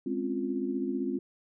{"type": "chord", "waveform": "sine", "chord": "Db major seventh", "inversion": "second", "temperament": "equal", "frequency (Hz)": [207.7, 261.6, 277.2, 349.2], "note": ["Ab3", "C4", "Db4", "F4"], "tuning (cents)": [0, 0, 0, 0], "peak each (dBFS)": [-36, -32, -37, -34], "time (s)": [0.06, 1.19], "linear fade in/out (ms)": 5, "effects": []}